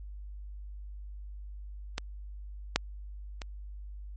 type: clicks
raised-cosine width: 0.2 ms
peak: -14 / -6 / -21 dBFS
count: 3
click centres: 1.981 / 2.76 / 3.418 s
effects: added 50 Hz sine -40 dBFS peak until 4.16 s + MP3 32 kbps